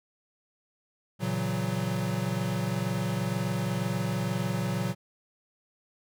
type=chord; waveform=square; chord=F# dominant seventh; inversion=first; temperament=equal; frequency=116.54 / 138.59 / 164.81 / 185 Hz; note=A#2 / C#3 / E3 / F#3; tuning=0 / 0 / 0 / 0 cents; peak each=-33 / -35 / -37 / -32 dBFS; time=1.19-4.95 s; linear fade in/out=50 ms; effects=none